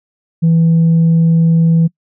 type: tone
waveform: sine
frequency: 164.81 Hz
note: E3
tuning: in tune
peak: -5 dBFS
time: 0.42-1.88 s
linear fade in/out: 20 ms
effects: noise-tail reverb RT60 0.1 s tail -26 dB re dry + tanh soft clip ceiling -5 dBFS